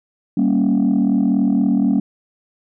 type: chord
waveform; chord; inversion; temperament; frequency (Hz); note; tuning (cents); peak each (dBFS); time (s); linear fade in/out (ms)
sine; G diminished; none; equal; 196 / 233.1 / 277.2; G3 / Bb3 / Db4; 0 / 0 / 0; -16; 0.37-2; 5
effects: tanh soft clip ceiling -9 dBFS